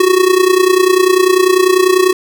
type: tone with amplitude modulation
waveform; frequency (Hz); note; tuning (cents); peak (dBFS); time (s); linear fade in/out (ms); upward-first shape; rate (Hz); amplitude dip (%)
square; 370; F#4; 0; -5; 0-2.13; 5; sine; 30.1; 75
effects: none